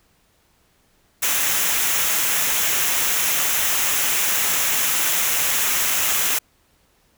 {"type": "noise with comb filter", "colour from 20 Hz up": "white", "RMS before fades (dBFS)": -20, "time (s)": [1.22, 6.39], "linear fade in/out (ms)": 10, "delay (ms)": 0.22, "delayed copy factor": -0.5, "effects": ["pink hiss -61 dBFS RMS until 7.17 s"]}